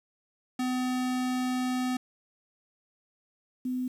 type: tone pair in turn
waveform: square / sine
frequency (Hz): 253.1 / 253.1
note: B3 / B3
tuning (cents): +43 / +43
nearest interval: unison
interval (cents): 0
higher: neither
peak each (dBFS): -28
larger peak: neither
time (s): 0.59-1.97 / 3.65-3.88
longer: first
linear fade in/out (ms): 5
effects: low-pass 12000 Hz 12 dB/octave + 9-bit